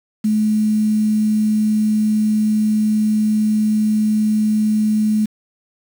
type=tone with quantisation; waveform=sine; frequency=214.4 Hz; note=A3; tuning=45 cents flat; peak=-13 dBFS; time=0.24-5.26 s; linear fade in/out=10 ms; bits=6; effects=none